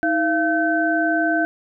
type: tone cluster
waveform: sine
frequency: 317.7 / 685 / 1533 Hz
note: D#4 / F5 / G6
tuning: +36 / -34 / -39 cents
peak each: -21 dBFS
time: 0.03-1.45 s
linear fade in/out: 0 ms
effects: none